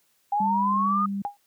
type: linear sweep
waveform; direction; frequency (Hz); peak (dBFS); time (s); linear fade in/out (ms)
sine; up; 800 to 1244.5; -21; 0.32-1.06; 5
type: tone with pitch glide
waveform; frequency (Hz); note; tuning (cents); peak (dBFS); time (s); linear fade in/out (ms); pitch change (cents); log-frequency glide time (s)
sine; 200 to 198.62; G3 to G3; +35 to +23; -26; 0.4-1.22; 5; -12; 0.87-1.08
type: tone with exponential decay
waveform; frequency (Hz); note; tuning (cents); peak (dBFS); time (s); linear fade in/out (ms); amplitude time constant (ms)
sine; 814; G#5; -35; -22; 1.25-1.37; 0; 26
effects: white hiss -67 dBFS RMS until 1.46 s + high-pass 80 Hz 12 dB/octave